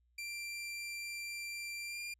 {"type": "tone with pitch glide", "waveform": "sawtooth", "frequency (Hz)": [2362, 2394], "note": ["D7", "D7"], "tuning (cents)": [9, 33], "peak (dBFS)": -37, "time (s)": [0.18, 2.14], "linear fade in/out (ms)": 5, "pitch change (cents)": 24, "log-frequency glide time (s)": [1.85, 1.99], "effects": ["added 60 Hz sine -70 dBFS peak until 2.19 s", "low-pass 12000 Hz 12 dB/octave"]}